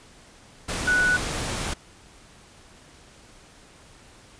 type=tone in noise; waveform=sine; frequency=1479 Hz; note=F#6; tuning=1 cent flat; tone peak=-18 dBFS; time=0.87-1.17 s; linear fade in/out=10 ms; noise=pink; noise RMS=-29 dBFS; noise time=0.68-1.74 s; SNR=+8 dB; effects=pink hiss -51 dBFS RMS until 4.39 s + resampled to 22050 Hz